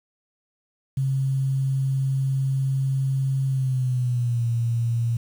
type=tone with pitch glide; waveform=sine; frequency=134.4 to 117 Hz; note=C3 to A#2; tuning=+47 to +7 cents; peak=-20 dBFS; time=0.97-5.17 s; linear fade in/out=5 ms; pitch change=-240 cents; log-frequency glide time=3.47-4.47 s; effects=8-bit